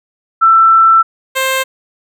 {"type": "tone pair in turn", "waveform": ["sine", "10% pulse"], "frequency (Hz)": [1334, 527.3], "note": ["E6", "C5"], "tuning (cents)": [20, 13], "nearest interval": "octave + major third", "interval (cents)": 1607, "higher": "first", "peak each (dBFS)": -4, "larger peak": "neither", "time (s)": [[0.41, 1.03], [1.35, 1.64]], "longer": "first", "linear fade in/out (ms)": 20, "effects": []}